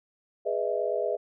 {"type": "chord", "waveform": "sine", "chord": "E major seventh", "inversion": "first", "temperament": "equal with one note detuned", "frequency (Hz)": [415.3, 493.9, 610.5, 659.3], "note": ["G#4", "B4", "D#5", "E5"], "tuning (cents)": [0, 0, -33, 0], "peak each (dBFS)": -31, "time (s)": [0.45, 1.17], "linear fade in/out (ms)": 20, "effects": []}